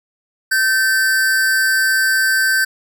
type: tone pair together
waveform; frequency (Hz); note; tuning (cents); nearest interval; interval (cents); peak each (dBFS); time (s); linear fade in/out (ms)
square; 1547.4 / 1771; G6 / A6; -23 / +11; major second; 234; -14 / -24; 0.51-2.65; 10
effects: none